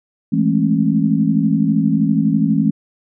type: chord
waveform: sine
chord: A major seventh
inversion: second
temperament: equal with one note detuned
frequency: 164.81 / 207.7 / 220 / 271.3 Hz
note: E3 / G#3 / A3 / C#4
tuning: 0 / 0 / 0 / -37 cents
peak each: -18 dBFS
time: 0.32-2.71 s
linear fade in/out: 10 ms
effects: none